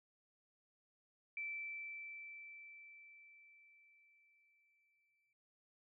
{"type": "tone with exponential decay", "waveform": "sine", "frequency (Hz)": 2328, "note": "D7", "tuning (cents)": -16, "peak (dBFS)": -40, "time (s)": [1.37, 5.33], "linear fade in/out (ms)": 2, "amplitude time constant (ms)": 860, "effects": []}